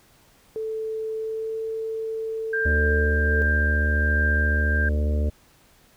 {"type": "tone with pitch glide", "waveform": "sine", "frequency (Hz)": [440, 444.6], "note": ["A4", "A4"], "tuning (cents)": [0, 18], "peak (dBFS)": -26, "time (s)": [0.56, 3.42], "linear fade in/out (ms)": 0, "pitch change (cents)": 18, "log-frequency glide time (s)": [1.14, 1.58]}
{"type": "tone with tremolo", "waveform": "sine", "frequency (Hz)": 1587, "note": "G6", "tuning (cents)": 21, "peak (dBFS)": -21, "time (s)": [2.53, 4.89], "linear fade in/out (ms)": 5, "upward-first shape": "triangle", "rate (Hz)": 1.3, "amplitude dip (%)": 35}
{"type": "harmonic tone", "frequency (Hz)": 74.4, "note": "D2", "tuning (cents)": 23, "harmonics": [1, 3, 4, 5, 6, 7, 8], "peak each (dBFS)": [-20, -32, -38, -41, -36, -42, -36], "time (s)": [2.65, 5.3], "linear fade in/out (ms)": 10}
{"effects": ["pink hiss -57 dBFS RMS until 5.96 s"]}